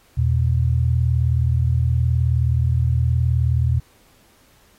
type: tone pair together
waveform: sine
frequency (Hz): 82.4 / 121.5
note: E2 / B2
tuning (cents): 0 / -28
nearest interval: perfect fifth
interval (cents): 672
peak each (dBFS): -18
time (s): 0.17-3.8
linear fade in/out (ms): 10
effects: pink hiss -56 dBFS RMS until 4.78 s + AAC 48 kbps